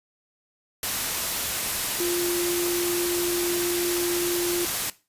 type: tone in noise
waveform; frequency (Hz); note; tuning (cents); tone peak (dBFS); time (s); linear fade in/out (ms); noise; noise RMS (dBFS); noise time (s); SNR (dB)
sine; 349.2; F4; 0; -24; 2-4.65; 2; white; -27; 0.83-4.9; 0
effects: noise-tail reverb RT60 0.3 s tail -18 dB re dry + resampled to 32000 Hz